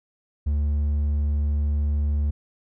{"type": "tone with hard clipping", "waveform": "sine", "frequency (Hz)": 73.42, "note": "D2", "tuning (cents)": 0, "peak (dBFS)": -21, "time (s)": [0.46, 2.31], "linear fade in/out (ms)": 10, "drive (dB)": 3, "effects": []}